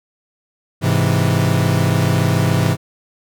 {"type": "chord", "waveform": "40% pulse", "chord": "Ab augmented", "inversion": "none", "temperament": "equal", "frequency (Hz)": [103.83, 130.81, 164.81], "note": ["Ab2", "C3", "E3"], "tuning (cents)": [0, 0, 0], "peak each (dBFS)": -17, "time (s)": [0.81, 2.77], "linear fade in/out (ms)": 50, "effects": []}